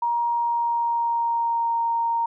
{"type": "tone with pitch glide", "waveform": "sine", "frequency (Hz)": [944, 927.8], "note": ["A#5", "A#5"], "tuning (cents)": [22, -8], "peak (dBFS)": -20, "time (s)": [0.02, 2.26], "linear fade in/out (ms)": 5, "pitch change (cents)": -30, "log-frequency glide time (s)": [0.21, 1.76], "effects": []}